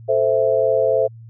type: chord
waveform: sine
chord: A minor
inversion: none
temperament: equal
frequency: 440 / 523.3 / 659.3 Hz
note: A4 / C5 / E5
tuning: 0 / 0 / 0 cents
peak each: -20 / -17 / -19 dBFS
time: 0.08-1.08 s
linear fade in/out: 20 ms
effects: added 114 Hz sine -37 dBFS peak until 1.29 s